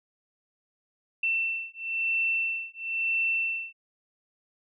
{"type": "beating tone pair", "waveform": "sine", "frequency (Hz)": [2685, 2686], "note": ["E7", "E7"], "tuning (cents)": [31, 32], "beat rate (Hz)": 1, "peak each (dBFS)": -29, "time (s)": [1.23, 3.73], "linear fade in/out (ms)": 5, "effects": []}